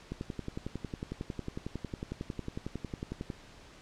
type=click train; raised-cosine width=3 ms; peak=-23 dBFS; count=36; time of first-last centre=0.12-3.302 s; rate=11 Hz; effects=pink hiss -54 dBFS RMS until 3.81 s + low-pass 6000 Hz 12 dB/octave